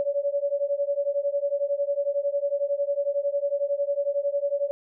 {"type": "beating tone pair", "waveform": "sine", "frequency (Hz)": [562, 573], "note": ["C#5", "D5"], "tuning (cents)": [24, -43], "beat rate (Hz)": 11, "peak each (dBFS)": -26, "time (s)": [0, 4.71], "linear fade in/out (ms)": 0, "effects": []}